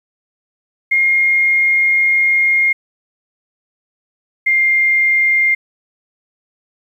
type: tone pair in turn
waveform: sine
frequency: 2133 / 2110 Hz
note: C7 / C7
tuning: +33 / +14 cents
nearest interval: unison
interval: 19 cents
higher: first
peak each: -10 dBFS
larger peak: neither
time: 0.91-2.73 / 4.46-5.55 s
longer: first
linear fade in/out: 10 ms
effects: 8-bit